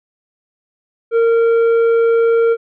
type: tone with tanh clipping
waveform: triangle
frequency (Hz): 460.4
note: A#4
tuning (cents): -22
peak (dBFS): -11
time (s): 1.11-2.57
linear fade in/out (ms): 50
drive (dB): 11
effects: none